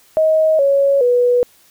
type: tone with pitch steps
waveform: sine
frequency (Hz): 631 / 555.7 / 489.4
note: D#5 / C#5 / B4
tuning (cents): +24 / +4 / -16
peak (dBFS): -10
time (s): 0.17-1.43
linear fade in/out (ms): 0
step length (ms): 420
effects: white hiss -51 dBFS RMS until 1.7 s